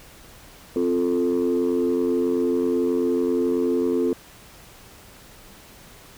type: chord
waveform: sine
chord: F major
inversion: second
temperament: equal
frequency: 261.6 / 349.2 / 440 Hz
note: C4 / F4 / A4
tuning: 0 / 0 / 0 cents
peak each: -22 / -22 / -22 dBFS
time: 0.76-4.13 s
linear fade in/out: 2 ms
effects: tanh soft clip ceiling -14 dBFS + pink hiss -47 dBFS RMS until 6.17 s